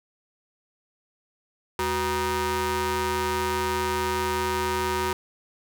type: ring-modulated tone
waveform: sawtooth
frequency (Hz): 289.2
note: D4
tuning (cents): -27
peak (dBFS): -17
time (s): 1.79-5.13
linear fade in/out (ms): 2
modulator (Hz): 660
effects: 9-bit